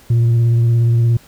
sine tone with vibrato, 117 Hz, A#2, 7 cents sharp, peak -7 dBFS, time 0.1-1.17 s, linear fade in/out 5 ms, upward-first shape sine, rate 17 Hz, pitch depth 19 cents each way, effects tanh soft clip ceiling -9 dBFS + pink hiss -46 dBFS RMS until 1.27 s

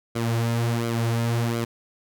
sawtooth tone with flanger, 116.54 Hz, A#2, in tune, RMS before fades -24 dBFS, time 0.15-1.65 s, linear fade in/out 10 ms, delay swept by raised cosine 1.1 to 6 ms, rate 1.4 Hz, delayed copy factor -0.65, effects none

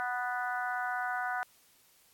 harmonic tone with a mistuned harmonic, 246.9 Hz, B3, in tune, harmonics 3 / 4 / 5 / 6 / 7 / 8, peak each -35 / -41 / -41 / -35 / -45 / -49 dBFS, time 0-1.43 s, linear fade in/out 0 ms, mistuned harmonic 7, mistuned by +23 cents, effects white hiss -64 dBFS RMS until 2.13 s + AAC 64 kbps

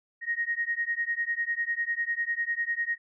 sine beating tone pair, 1867 / 1877 Hz, A#6 / A#6, +2 / +11 cents, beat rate 10 Hz, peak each -30 dBFS, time 0.21-2.98 s, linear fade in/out 50 ms, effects none

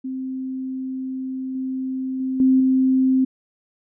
sine tone with level steps, 261.3 Hz, C4, 2 cents flat, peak -25 / -23 / -21 / -12 / -14 dBFS, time 0.04-3.25 s, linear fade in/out 10 ms, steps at 1.55 / 2.2 / 2.4 / 2.6 s, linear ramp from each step 2 ms, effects none

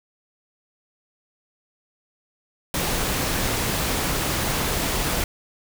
pink noise, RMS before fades -24 dBFS, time 2.74-5.24 s, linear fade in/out 2 ms, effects none

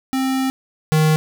square tone pair in turn, 263.8 / 155.71 Hz, C4 / D#3, +14 / +2 cents, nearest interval major sixth, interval 912 cents, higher first, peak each -18 / -13 dBFS, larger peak second, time 0.13-0.5 / 0.92-1.16 s, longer first, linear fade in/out 0 ms, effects none

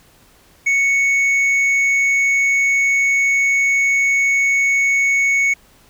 sine tone with hard clipping, 2217 Hz, C#7, in tune, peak -14 dBFS, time 0.66-5.54 s, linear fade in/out 10 ms, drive 4 dB, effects pink hiss -51 dBFS RMS until 5.89 s

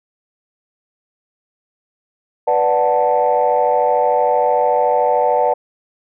sine chord, B minor seventh, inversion none, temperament equal, 493.9 / 587.3 / 740 / 880 Hz, B4 / D5 / F#5 / A5, 0 / 0 / 0 / 0 cents, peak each -17 dBFS, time 2.47-5.54 s, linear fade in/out 10 ms, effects tanh soft clip ceiling -4 dBFS

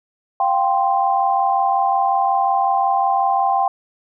sine chord, F suspended second, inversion none, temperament equal, 698.5 / 784 / 1046.5 Hz, F5 / G5 / C6, 0 / 0 / 0 cents, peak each -22 / -16 / -21 dBFS, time 0.4-3.68 s, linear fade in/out 2 ms, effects none

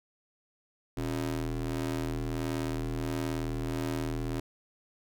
25% pulse ring-modulated tone, 78.9 Hz, D#2, 25 cents sharp, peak -24 dBFS, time 0.97-4.4 s, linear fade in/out 5 ms, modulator 198 Hz, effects none

